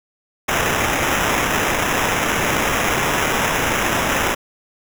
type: noise with sample-and-hold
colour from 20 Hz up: white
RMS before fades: -19 dBFS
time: 0.48-4.35 s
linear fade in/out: 10 ms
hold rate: 4410 Hz
effects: none